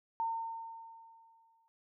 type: tone with exponential decay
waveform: sine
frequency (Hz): 910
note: A#5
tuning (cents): -42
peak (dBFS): -30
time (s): 0.2-1.68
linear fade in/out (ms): 0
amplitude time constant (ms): 320
effects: none